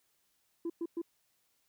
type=tone bursts; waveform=sine; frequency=336.8 Hz; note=E4; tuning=37 cents sharp; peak=-31 dBFS; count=3; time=0.65-1.017 s; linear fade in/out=5 ms; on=49 ms; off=110 ms; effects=tanh soft clip ceiling -31 dBFS + white hiss -75 dBFS RMS until 1.68 s